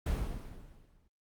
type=noise with exponential decay; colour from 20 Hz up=brown; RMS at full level=-28 dBFS; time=0.06-1.08 s; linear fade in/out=5 ms; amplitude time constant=220 ms; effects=Opus 24 kbps